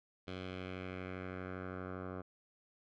10% pulse tone with low-pass filter sweep, 92.5 Hz, F#2, in tune, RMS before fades -44 dBFS, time 0.27-2.22 s, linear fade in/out 10 ms, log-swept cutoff 3500 to 1100 Hz, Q 2, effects none

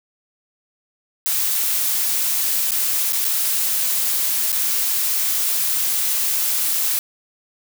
blue noise with dropouts, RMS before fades -20 dBFS, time 1.26-6.99 s, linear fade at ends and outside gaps 0 ms, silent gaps 2.708-2.718 / 3.123-3.131 / 3.245-3.25 / 4.519-4.527 s, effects none

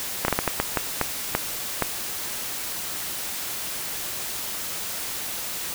slowing click train, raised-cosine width 0.5 ms, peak -5 dBFS, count 10, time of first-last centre 0.25-1.823 s, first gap 32 ms, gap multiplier 1.4, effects white hiss -31 dBFS RMS until 5.74 s

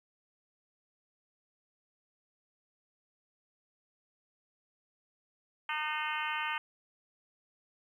harmonic tone with a mistuned harmonic, 304.9 Hz, D#4, 35 cents flat, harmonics 3 / 4 / 5 / 6 / 7 / 8 / 9 / 10, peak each -38 / -39 / -40 / -41 / -41 / -42 / -43 / -43 dBFS, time 5.69-6.58 s, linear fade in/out 2 ms, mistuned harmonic 8, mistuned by +52 cents, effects 11-bit

